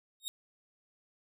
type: tone with exponential growth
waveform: sawtooth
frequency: 3729 Hz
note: A#7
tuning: in tune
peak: -28 dBFS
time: 0.2-0.28 s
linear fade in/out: 0 ms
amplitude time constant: 16 ms
effects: none